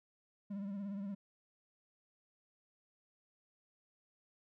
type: tone with vibrato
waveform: triangle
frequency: 199.3 Hz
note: G3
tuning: 29 cents sharp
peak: -37 dBFS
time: 0.5-1.15 s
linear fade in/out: 10 ms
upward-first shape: triangle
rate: 17 Hz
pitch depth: 72 cents each way
effects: none